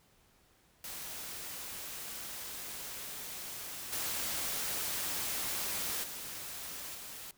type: noise with level steps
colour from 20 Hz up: white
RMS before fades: -43 / -36 / -43 / -46 dBFS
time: 0.84-7.31 s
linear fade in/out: 2 ms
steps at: 3.92 / 6.03 / 6.94 s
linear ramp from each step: 10 ms
effects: pink hiss -67 dBFS RMS until 7.37 s